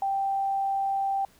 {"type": "tone", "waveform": "sine", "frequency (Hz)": 784, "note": "G5", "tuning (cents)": 0, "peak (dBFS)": -24, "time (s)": [0.02, 1.25], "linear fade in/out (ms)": 2, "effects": ["pink hiss -59 dBFS RMS until 1.39 s"]}